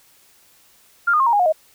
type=tone with pitch steps; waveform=sine; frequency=1396.9 / 1223.1 / 1071 / 937.7 / 821.1 / 718.9 / 629.5 Hz; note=F6 / D#6 / C6 / A#5 / G#5 / F5 / D#5; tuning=0 / -30 / +40 / +10 / -20 / +50 / +20 cents; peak=-13 dBFS; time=1.07-1.525 s; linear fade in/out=10 ms; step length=65 ms; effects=white hiss -54 dBFS RMS until 1.74 s